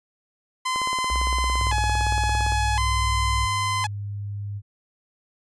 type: tone with vibrato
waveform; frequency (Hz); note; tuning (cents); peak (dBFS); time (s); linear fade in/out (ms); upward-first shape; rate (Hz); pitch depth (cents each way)
sawtooth; 932.3; A#5; 0; -19; 0.65-3.87; 10; square; 0.47; 170
type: click train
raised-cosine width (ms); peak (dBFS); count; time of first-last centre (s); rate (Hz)
1; -20; 32; 0.76-2.521; 17.6
type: tone with pitch glide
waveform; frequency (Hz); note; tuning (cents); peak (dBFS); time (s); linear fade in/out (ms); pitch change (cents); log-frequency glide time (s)
sine; 61.74 to 63.22; B1 to B1; 0 to +41; -23; 1.1-3.47; 20; +41; 1.94-2.72
type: tone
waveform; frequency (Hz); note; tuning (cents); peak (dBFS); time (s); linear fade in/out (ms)
sine; 101.7; G#2; -36; -28; 1.57-4.62; 50
effects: resampled to 22050 Hz